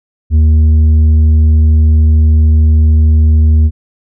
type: tone with tanh clipping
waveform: sine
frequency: 77.78 Hz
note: D#2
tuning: in tune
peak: -5 dBFS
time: 0.3-3.71 s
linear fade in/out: 50 ms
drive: 5 dB
effects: none